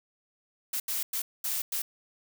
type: noise bursts at uneven times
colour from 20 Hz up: blue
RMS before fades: -31 dBFS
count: 5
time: 0.73-0.8 / 0.88-1.03 / 1.13-1.22 / 1.44-1.62 / 1.72-1.82 s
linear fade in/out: 5 ms
effects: none